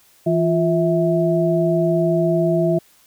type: tone cluster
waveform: sine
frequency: 165.8 / 348.4 / 652 Hz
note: E3 / F4 / E5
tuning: +10 / -4 / -19 cents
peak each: -19 dBFS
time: 0.26-2.79 s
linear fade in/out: 10 ms
effects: white hiss -54 dBFS RMS until 3.06 s